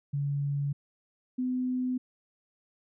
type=tone pair in turn; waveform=sine; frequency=142.1 / 253.2 Hz; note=C#3 / B3; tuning=+43 / +43 cents; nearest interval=minor seventh; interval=1000 cents; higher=second; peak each=-27 dBFS; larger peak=neither; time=0.13-0.73 / 1.38-1.98 s; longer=neither; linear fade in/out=10 ms; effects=none